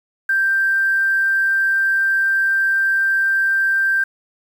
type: tone with quantisation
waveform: sine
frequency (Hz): 1574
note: G6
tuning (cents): +7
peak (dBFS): -14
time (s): 0.29-4.04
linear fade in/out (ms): 5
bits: 7
effects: none